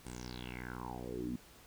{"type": "tone with low-pass filter sweep", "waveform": "10% pulse", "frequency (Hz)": 61.5, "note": "B1", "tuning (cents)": -7, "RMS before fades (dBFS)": -43, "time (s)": [0.05, 1.36], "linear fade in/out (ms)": 5, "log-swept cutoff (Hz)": [9600, 230], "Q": 6.5, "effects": ["pink hiss -59 dBFS RMS until 1.66 s"]}